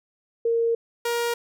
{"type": "tone pair in turn", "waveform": ["sine", "sawtooth"], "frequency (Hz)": [462.2, 472.2], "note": ["A#4", "A#4"], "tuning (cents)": [-15, 22], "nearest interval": "unison", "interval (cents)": 37, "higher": "second", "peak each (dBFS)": -19, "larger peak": "neither", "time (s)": [[0.45, 0.75], [1.05, 1.34]], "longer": "first", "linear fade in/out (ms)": 5, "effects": []}